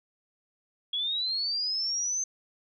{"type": "linear sweep", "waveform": "sine", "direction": "up", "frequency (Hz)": [3309, 6272], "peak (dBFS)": -27, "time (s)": [0.93, 2.24], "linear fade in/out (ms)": 5, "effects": []}